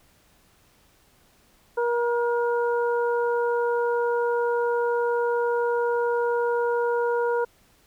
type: harmonic tone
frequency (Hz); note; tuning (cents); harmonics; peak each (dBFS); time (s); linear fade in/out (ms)
475.7; A#4; +35; 1 / 2 / 3; -22 / -28 / -32; 1.77-7.45; 10
effects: pink hiss -60 dBFS RMS until 7.86 s